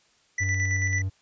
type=tone with tremolo; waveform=square; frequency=1976 Hz; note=B6; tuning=in tune; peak=-25 dBFS; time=0.38-1.02 s; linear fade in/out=5 ms; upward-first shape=square; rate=9.1 Hz; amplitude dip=40%
type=tone; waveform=triangle; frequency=95.4 Hz; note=G2; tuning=47 cents flat; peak=-23 dBFS; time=0.4-1.1 s; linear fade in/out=20 ms
effects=white hiss -63 dBFS RMS until 1.21 s + resampled to 16000 Hz